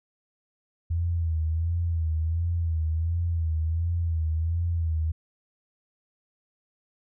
sine tone with vibrato, 82.41 Hz, E2, in tune, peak -23 dBFS, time 0.9-5.12 s, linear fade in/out 10 ms, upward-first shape sine, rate 1.4 Hz, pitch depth 68 cents each way, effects none

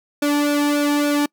sawtooth tone with flanger, 291.2 Hz, D4, 15 cents flat, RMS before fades -18 dBFS, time 0.22-1.26 s, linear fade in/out 5 ms, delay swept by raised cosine 1 to 1.51 ms, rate 3.5 Hz, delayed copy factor -0.8, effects noise-tail reverb RT60 0.1 s tail -26 dB re dry

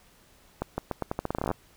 accelerating click train, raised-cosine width 1 ms, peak -14 dBFS, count 17, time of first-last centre 0.62-1.513 s, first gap 160 ms, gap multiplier 0.83, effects pink hiss -59 dBFS RMS until 1.76 s

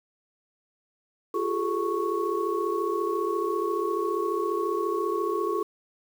sine tone cluster, 346.8 / 398.1 / 432.7 / 1107 Hz, F4 / G4 / A4 / C#6, -12 / +27 / -29 / -3 cents, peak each -30 dBFS, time 1.34-5.63 s, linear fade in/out 5 ms, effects 8-bit

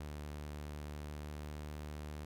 sawtooth tone with pitch glide, 74.2 to 75.06 Hz, D2 to D2, +18 to +38 cents, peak -39 dBFS, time 0-2.25 s, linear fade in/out 5 ms, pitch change +20 cents, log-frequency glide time 0.95-1.62 s, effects none

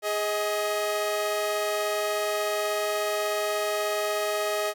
sawtooth tone pair together, 415.3 / 631.2 Hz, G#4 / D#5, 0 / +25 cents, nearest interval perfect fifth, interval 725 cents, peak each -26 / -23 dBFS, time 0.02-4.74 s, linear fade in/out 50 ms, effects none

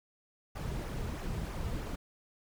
brown noise with flanger, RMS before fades -37 dBFS, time 0.55-1.96 s, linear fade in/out 10 ms, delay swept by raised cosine 0.23 to 3.73 ms, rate 3.1 Hz, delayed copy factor -0.5, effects none

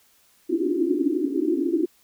white band-pass noise, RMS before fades -23 dBFS, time 0.49-1.86 s, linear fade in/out 10 ms, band 270 to 370 Hz, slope 96 dB/octave, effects white hiss -60 dBFS RMS until 2.03 s

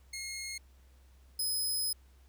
15% pulse tone pair in turn, 2153 / 5074 Hz, C7 / D#8, +49 / +33 cents, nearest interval octave + minor third, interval 1484 cents, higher second, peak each -32 / -25 dBFS, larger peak second, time 0.13-0.58 / 1.39-1.93 s, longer second, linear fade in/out 5 ms, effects added 65 Hz sine -57 dBFS peak until 2.28 s + pink hiss -69 dBFS RMS until 2.28 s

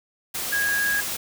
sine tone in noise, 1646 Hz, G#6, 16 cents flat, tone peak -21 dBFS, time 0.52-1.01 s, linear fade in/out 10 ms, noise white, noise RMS -29 dBFS, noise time 0.34-1.17 s, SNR +5 dB, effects none

